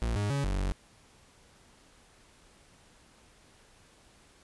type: tone with pitch steps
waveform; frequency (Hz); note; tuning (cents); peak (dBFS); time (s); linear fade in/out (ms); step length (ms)
40% pulse; 57.3 / 102.8 / 140.3 / 47.79 / 47.5; A#1 / G#2 / C#3 / G1 / F#1; -29 / -17 / +21 / -43 / +46; -27; 0.02-0.72; 0; 140
effects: pink hiss -60 dBFS RMS until 4.43 s + resampled to 24000 Hz